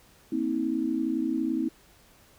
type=tone cluster; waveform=sine; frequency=230.6 / 262.5 / 320 Hz; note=A#3 / C4 / D#4; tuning=-19 / +6 / +49 cents; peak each=-32 / -29 / -28 dBFS; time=0.32-1.69 s; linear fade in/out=5 ms; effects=pink hiss -58 dBFS RMS until 2.38 s